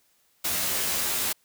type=noise with comb filter; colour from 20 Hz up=white; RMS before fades=-27 dBFS; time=0.44-1.33 s; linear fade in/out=10 ms; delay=13 ms; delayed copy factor=+0.75; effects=white hiss -66 dBFS RMS until 1.44 s